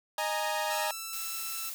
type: chord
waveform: sawtooth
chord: D# suspended fourth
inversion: none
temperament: equal with one note detuned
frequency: 618.7 / 830.6 / 932.3 Hz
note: D#5 / G#5 / A#5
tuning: -10 / 0 / 0 cents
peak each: -30 dBFS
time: 0.18-0.91 s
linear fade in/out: 2 ms
type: tone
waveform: 5% pulse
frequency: 1328 Hz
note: E6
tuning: 12 cents sharp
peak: -25 dBFS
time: 0.7-1.7 s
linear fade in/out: 10 ms
type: noise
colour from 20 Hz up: blue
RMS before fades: -39 dBFS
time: 1.13-1.74 s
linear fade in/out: 0 ms
effects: none